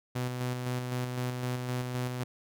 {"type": "tone with tremolo", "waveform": "sawtooth", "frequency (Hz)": 125.1, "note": "B2", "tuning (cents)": 23, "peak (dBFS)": -26, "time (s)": [0.15, 2.24], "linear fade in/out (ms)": 10, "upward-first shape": "square", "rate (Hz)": 3.9, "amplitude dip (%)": 35, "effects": []}